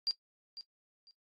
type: tone with echo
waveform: sine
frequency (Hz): 4753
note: D8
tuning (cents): +20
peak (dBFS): -29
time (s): 0.07-0.11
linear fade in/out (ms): 0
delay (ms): 500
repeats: 2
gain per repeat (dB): -14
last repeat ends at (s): 1.11
effects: noise-tail reverb RT60 0.1 s tail -18 dB re dry + AAC 32 kbps